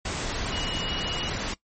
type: tone in noise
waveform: sine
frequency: 2900 Hz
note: F#7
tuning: 35 cents flat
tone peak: -32 dBFS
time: 0.52-1.29 s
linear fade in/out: 5 ms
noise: pink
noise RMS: -30 dBFS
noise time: 0.05-1.54 s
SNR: -5 dB
effects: noise-tail reverb RT60 0.1 s tail -19 dB re dry + MP3 32 kbps